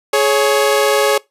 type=tone pair together; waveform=sawtooth; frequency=420.6 / 554.4 Hz; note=G#4 / C#5; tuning=+22 / 0 cents; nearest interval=perfect fourth; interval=478 cents; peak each=-10 dBFS; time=0.13-1.18 s; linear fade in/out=5 ms; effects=noise-tail reverb RT60 0.2 s tail -23 dB re dry + resampled to 32000 Hz